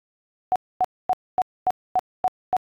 sine tone bursts, 740 Hz, F#5, in tune, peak -16 dBFS, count 8, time 0.52-2.566 s, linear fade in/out 0 ms, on 37 ms, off 250 ms, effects AAC 64 kbps

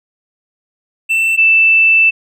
triangle / sine tone pair in turn, 2672 / 2650 Hz, E7 / E7, +23 / +9 cents, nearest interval unison, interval 14 cents, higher first, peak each -9 / -6 dBFS, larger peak second, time 1.09-1.37 / 1.37-2.11 s, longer second, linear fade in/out 20 ms, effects none

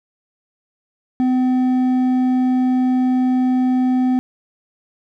sine tone with hard clipping, 254.5 Hz, C4, 48 cents flat, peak -15 dBFS, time 1.2-4.19 s, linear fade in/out 0 ms, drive 5 dB, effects none

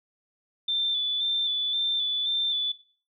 sine tone with vibrato, 3520 Hz, A7, in tune, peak -24 dBFS, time 0.68-2.72 s, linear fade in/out 5 ms, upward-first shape square, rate 1.9 Hz, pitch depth 24 cents each way, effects noise-tail reverb RT60 0.4 s tail -17 dB re dry

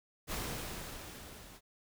pink noise with level ramp, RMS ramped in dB -37 to -54 dBFS, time 0.27-1.61 s, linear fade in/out 50 ms, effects none

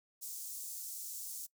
pink high-pass noise, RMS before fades -44 dBFS, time 0.21-1.47 s, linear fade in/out 20 ms, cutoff 6400 Hz, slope 24 dB/octave, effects noise-tail reverb RT60 0.1 s tail -21 dB re dry

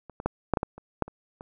clicks, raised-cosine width 1 ms, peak -28 / -22 / -11 / -7 / -10 / -13 / -29 / -9 / -27 / -27 dBFS, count 10, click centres 0.097 / 0.201 / 0.26 / 0.537 / 0.572 / 0.631 / 0.78 / 1.023 / 1.08 / 1.409 s, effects none

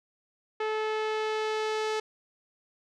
sawtooth tone with low-pass filter sweep, 433.5 Hz, A4, 26 cents flat, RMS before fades -30 dBFS, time 0.6-2 s, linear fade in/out 5 ms, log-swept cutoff 2600 to 5500 Hz, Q 0.92, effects none

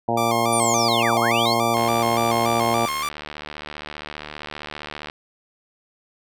harmonic tone, 116.54 Hz, A#2, in tune, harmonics 1 / 2 / 3 / 4 / 5 / 6 / 7 / 8, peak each -30 / -27 / -28 / -29 / -27 / -24 / -26 / -29 dBFS, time 0.08-2.86 s, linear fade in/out 5 ms
sawtooth tone with vibrato, 1121 Hz, C#6, 19 cents sharp, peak -20 dBFS, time 0.17-3.09 s, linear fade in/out 5 ms, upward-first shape square, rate 3.5 Hz, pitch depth 80 cents each way
sine linear two-way sweep, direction down then up, 9600 to 553 to 4556 Hz, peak -22 dBFS, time 0.52-1.54 s, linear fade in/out 10 ms, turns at 1.16 s
click train, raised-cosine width 0.3 ms, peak -16 dBFS, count 251, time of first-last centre 1.77-5.099 s, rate 75.1 Hz
effects none

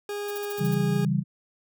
40% pulse tone, 410.2 Hz, G#4, 21 cents flat, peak -29 dBFS, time 0.09-1.05 s, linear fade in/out 2 ms
violet noise bursts, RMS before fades -38 dBFS, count 7, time 0.28-0.746 s, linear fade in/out 5 ms, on 28 ms, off 45 ms
sine chord, C# diminished, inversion none, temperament equal, 138.59 / 164.81 / 196 Hz, C#3 / E3 / G3, 0 / 0 / 0 cents, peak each -26 dBFS, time 0.58-1.24 s, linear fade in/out 50 ms
effects none

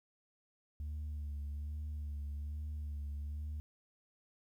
sine tone with vibrato, 73.8 Hz, D2, 9 cents sharp, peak -36 dBFS, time 0.8-3.6 s, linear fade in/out 0 ms, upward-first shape sine, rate 1.2 Hz, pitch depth 41 cents each way, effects tanh soft clip ceiling -37 dBFS + 12-bit

